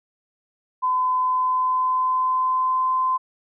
sine tone with pitch glide, 1016 to 1031.4 Hz, B5 to C6, +49 to -25 cents, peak -18 dBFS, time 0.82-3.18 s, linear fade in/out 20 ms, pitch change +26 cents, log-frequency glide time 1.16-2.92 s, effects none

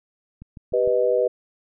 click train, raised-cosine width 5 ms, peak -27 dBFS, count 4, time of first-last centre 0.42-0.875 s, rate 6.59 Hz
sine chord, G augmented, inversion none, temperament equal, 392 / 493.9 / 622.3 Hz, G4 / B4 / D#5, 0 / 0 / 0 cents, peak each -24 / -19 / -23 dBFS, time 0.73-1.28 s, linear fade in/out 10 ms
effects none

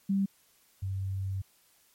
sine tone pair in turn, 196 / 96.21 Hz, G3 / G2, 0 / -32 cents, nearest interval octave, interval 1232 cents, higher first, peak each -24 / -30 dBFS, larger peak first, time 0.09-0.26 / 0.82-1.42 s, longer second, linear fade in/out 10 ms, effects white hiss -65 dBFS RMS until 1.94 s + MP3 64 kbps

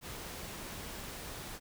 pink noise, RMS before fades -44 dBFS, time 0.01-1.6 s, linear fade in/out 50 ms, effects none

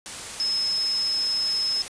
sine tone in noise, 5180 Hz, E8, 31 cents flat, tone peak -22 dBFS, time 0.4-1.82 s, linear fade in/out 0 ms, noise white, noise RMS -35 dBFS, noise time 0.06-1.88 s, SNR +10 dB, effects resampled to 22050 Hz

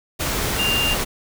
sine tone in noise, 2794 Hz, F7, in tune, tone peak -19 dBFS, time 0.58-0.95 s, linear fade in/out 20 ms, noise pink, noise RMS -23 dBFS, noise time 0.19-1.05 s, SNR +1 dB, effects none

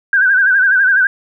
sine tone with vibrato, 1555 Hz, G6, 14 cents flat, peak -8 dBFS, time 0.13-1.07 s, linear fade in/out 2 ms, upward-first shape sine, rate 12 Hz, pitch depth 83 cents each way, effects none

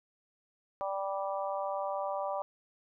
harmonic tone, 195.5 Hz, G3, 4 cents flat, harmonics 3 / 4 / 5 / 6, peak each -35 / -37 / -39 / -41 dBFS, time 0.81-2.42 s, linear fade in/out 0 ms, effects none

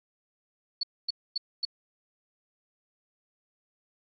sine tone bursts, 4435 Hz, C#8, in tune, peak -26 dBFS, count 4, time 0.81-1.652 s, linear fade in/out 5 ms, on 23 ms, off 250 ms, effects none

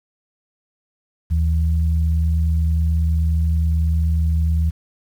sine tone pair together, 77.71 / 164.81 Hz, D#2 / E3, -2 / 0 cents, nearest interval octave + minor second, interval 1302 cents, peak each -15 / -26 dBFS, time 1.3-4.71 s, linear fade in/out 20 ms, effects 8-bit

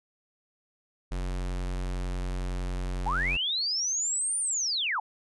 square tone, 45.47 Hz, F#1, 29 cents flat, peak -30 dBFS, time 1.11-3.37 s, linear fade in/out 10 ms
sine linear two-way sweep, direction up then down, 763 to 9320 to 763 Hz, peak -26 dBFS, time 3.06-5 s, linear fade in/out 5 ms, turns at 4.39 s
effects resampled to 24000 Hz

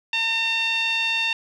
5% pulse tone with low-pass filter, 907 Hz, A#5, 48 cents flat, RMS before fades -23 dBFS, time 0.13-1.33 s, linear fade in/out 2 ms, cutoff 3100 Hz, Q 9.8, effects none

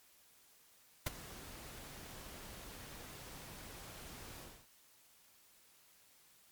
pink noise with ADSR envelope, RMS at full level -34 dBFS, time 1.06-4.67 s, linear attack 8 ms, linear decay 19 ms, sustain -17 dB, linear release 280 ms, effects white hiss -66 dBFS RMS until 6.51 s + MP3 96 kbps

